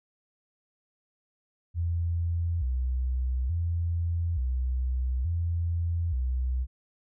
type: tone with vibrato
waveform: sine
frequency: 73.42 Hz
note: D2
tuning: in tune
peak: -25 dBFS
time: 1.74-6.67 s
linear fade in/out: 50 ms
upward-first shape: square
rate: 0.57 Hz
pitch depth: 250 cents each way
effects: none